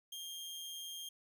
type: tone with amplitude modulation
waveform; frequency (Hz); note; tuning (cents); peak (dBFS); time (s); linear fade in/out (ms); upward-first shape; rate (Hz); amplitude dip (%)
sawtooth; 3213; G7; +42; -39; 0.12-1.09; 5; sine; 166; 30
effects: none